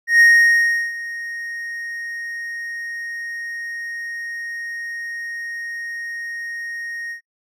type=tone with ADSR envelope; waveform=triangle; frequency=1864.7 Hz; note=A#6; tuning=in tune; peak=-6 dBFS; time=0.07-7.21 s; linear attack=130 ms; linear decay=720 ms; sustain=-19 dB; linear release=100 ms; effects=noise-tail reverb RT60 0.1 s tail -24 dB re dry